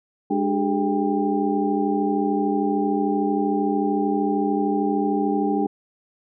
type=tone cluster; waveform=sine; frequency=205.8 / 295 / 386.8 / 420 / 795 Hz; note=G#3 / D4 / G4 / G#4 / G5; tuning=-16 / +8 / -23 / +19 / +24 cents; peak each=-25 / -23 / -27 / -28 / -26 dBFS; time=0.3-5.67 s; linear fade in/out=10 ms; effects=none